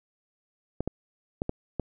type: clicks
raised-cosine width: 2 ms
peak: -15 dBFS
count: 5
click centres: 0.806 / 0.876 / 1.419 / 1.494 / 1.797 s
effects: none